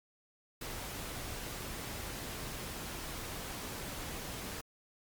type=noise; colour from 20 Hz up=pink; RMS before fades=-42 dBFS; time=0.61-4.61 s; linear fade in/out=5 ms; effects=Opus 48 kbps